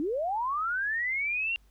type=linear sweep; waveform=sine; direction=up; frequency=277.2 to 2794 Hz; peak=-27 dBFS; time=0-1.56 s; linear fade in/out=0 ms; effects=added 50 Hz sine -57 dBFS peak until 1.7 s + pink hiss -69 dBFS RMS until 1.7 s